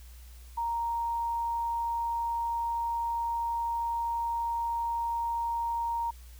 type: tone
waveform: sine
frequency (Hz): 932.3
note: A#5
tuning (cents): 0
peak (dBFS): -28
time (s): 0.57-6.11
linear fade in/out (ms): 10
effects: added 60 Hz sine -46 dBFS peak until 6.39 s + white hiss -58 dBFS RMS until 6.39 s